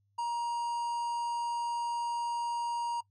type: harmonic tone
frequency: 944 Hz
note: A#5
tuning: 22 cents sharp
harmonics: 1 / 3 / 5 / 7 / 9 / 10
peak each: -30 / -51 / -51 / -55 / -57 / -61 dBFS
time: 0.18-3.01 s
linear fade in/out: 10 ms
effects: noise-tail reverb RT60 0.1 s tail -21 dB re dry + added 100 Hz sine -70 dBFS peak until 3.1 s